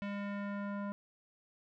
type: tone with low-pass filter sweep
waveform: square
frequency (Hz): 202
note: G#3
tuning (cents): -48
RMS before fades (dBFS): -39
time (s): 0.02-0.92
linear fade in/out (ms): 0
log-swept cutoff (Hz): 2500 to 1200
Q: 1.8
effects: none